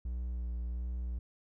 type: tone with vibrato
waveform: triangle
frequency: 60.2 Hz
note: B1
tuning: 44 cents flat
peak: -32 dBFS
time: 0.05-1.19 s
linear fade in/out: 5 ms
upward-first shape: sine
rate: 1.4 Hz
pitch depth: 26 cents each way
effects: none